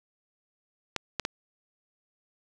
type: clicks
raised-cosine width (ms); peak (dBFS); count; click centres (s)
0.2; -11; 3; 0.963 / 1.197 / 1.251
effects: none